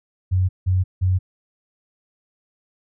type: tone bursts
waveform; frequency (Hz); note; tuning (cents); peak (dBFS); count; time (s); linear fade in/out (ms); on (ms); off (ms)
sine; 92.5; F#2; 0; -15; 3; 0.31-1.19; 20; 180; 170
effects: none